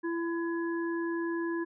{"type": "harmonic tone", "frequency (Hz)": 336.2, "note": "E4", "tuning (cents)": 34, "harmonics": [1, 3, 5], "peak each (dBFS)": [-30, -41, -40], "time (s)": [0.03, 1.65], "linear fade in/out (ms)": 20, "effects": []}